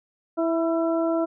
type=harmonic tone with a mistuned harmonic; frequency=329.6 Hz; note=E4; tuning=in tune; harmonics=1 / 2 / 3 / 4; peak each=-23 / -24 / -36 / -34 dBFS; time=0.37-1.26 s; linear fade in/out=20 ms; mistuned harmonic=4; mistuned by=+31 cents; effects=none